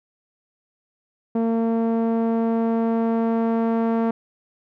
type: tone with low-pass filter sweep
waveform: sawtooth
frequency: 227.8 Hz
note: A#3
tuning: 40 cents flat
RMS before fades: -21 dBFS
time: 1.35-4.11 s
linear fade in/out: 5 ms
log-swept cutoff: 640 to 980 Hz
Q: 0.89
effects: none